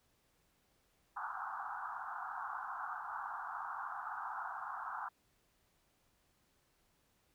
white band-pass noise, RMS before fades -43 dBFS, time 1.16-5.09 s, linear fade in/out 10 ms, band 740 to 1500 Hz, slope 96 dB/octave, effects pink hiss -75 dBFS RMS until 7.34 s

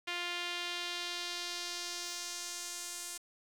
sawtooth tone with band-pass filter sweep, 350.3 Hz, F4, 5 cents sharp, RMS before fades -40 dBFS, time 0.07-3.18 s, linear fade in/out 10 ms, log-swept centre 2700 to 8400 Hz, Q 1.6, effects 10-bit

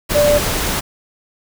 sine tone in noise, 587.3 Hz, D5, in tune, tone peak -10 dBFS, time 0.14-0.39 s, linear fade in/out 20 ms, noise pink, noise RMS -19 dBFS, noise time 0.09-0.81 s, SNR +6 dB, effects none

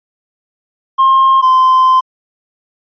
triangle tone pair in turn, 1065 / 1035.9 Hz, C6 / C6, +30 / -18 cents, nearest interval unison, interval 48 cents, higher first, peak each -3 dBFS, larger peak neither, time 0.98-1.42 / 1.42-2.01 s, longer second, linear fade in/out 20 ms, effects tanh soft clip ceiling 0 dBFS + resampled to 11025 Hz

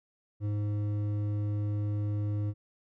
sine tone with hard clipping, 103.83 Hz, G#2, in tune, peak -30 dBFS, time 0.4-2.54 s, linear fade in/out 50 ms, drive 8 dB, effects none

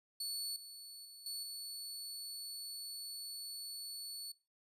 sawtooth tone with level steps, 4435 Hz, C#8, in tune, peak -35 / -46 / -49 / -37 / -40 dBFS, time 0.2-4.32 s, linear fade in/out 5 ms, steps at 0.56 / 1.05 / 1.26 / 1.43 s, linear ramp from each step 2 ms, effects noise-tail reverb RT60 0.3 s tail -21 dB re dry + resampled to 32000 Hz

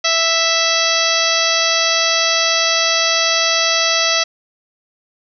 harmonic tone, 659.3 Hz, E5, in tune, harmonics 1 / 2 / 3 / 4 / 5 / 6 / 7 / 8 / 9, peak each -22 / -22 / -22 / -22 / -22 / -22 / -22 / -22 / -22 dBFS, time 0.04-4.24 s, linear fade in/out 10 ms, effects none

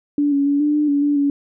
sine tone with pitch steps, 290 / 280.8 / 284.7 / 296.1 / 298.4 / 285.1 / 290.3 / 283.5 Hz, D4 / C#4 / C#4 / D4 / D4 / C#4 / D4 / C#4, -22 / +22 / +46 / +14 / +28 / +49 / -20 / +39 cents, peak -14 dBFS, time 0.18-1.3 s, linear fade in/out 2 ms, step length 140 ms, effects none

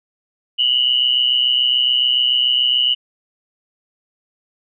sine tone pair together, 2878 / 3005 Hz, F#7 / F#7, -49 / +26 cents, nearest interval minor second, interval 75 cents, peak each -16 dBFS, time 0.58-2.95 s, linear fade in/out 20 ms, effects none

